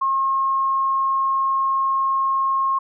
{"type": "tone", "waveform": "sine", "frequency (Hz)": 1077, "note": "C6", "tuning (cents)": 50, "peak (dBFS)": -17, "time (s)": [0.01, 2.79], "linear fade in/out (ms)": 10, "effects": []}